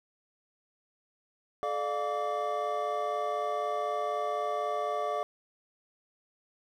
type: tone cluster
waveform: triangle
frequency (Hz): 430.7 / 597 / 701 / 1155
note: A4 / D5 / F5 / D6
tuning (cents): -37 / +28 / +6 / -29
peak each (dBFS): -35 / -32 / -32 / -33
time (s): 1.63-5.23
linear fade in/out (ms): 0
effects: none